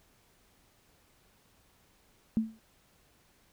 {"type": "tone with exponential decay", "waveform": "sine", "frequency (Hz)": 221.7, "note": "A3", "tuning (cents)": 13, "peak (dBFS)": -21, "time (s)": [2.37, 2.59], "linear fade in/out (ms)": 0, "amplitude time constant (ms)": 47, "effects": ["pink hiss -66 dBFS RMS until 3.52 s"]}